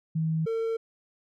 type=tone pair in turn; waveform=sine / triangle; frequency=160 / 452.5 Hz; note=D#3 / A4; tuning=+49 / +48 cents; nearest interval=octave + tritone; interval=1799 cents; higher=second; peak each=-24 dBFS; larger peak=neither; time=0.15-0.46 / 0.46-0.77 s; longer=neither; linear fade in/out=10 ms; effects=none